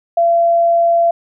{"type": "tone", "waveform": "sine", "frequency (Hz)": 680, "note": "F5", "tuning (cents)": -46, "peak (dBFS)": -9, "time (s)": [0.17, 1.11], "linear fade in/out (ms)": 5, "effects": []}